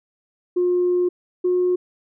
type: tone pair in turn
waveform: sine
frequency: 357.2 / 360.9 Hz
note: F4 / F#4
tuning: +39 / -43 cents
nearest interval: unison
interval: 18 cents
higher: second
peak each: -15 dBFS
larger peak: neither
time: 0.56-1.09 / 1.44-1.76 s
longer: first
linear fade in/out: 10 ms
effects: tanh soft clip ceiling -12 dBFS